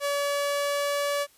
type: tone with pitch glide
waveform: sawtooth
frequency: 570 to 573.3 Hz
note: C#5 to D5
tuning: +48 to -42 cents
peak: -21 dBFS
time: 0-1.27 s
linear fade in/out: 50 ms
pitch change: +10 cents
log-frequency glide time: 0.12-1.11 s
effects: white hiss -59 dBFS RMS until 1.37 s + resampled to 32000 Hz